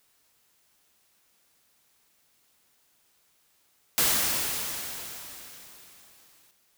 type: noise with exponential decay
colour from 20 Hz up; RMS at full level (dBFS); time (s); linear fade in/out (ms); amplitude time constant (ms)
white; -22; 3.98-6.51; 0; 550
effects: white hiss -67 dBFS RMS until 6.77 s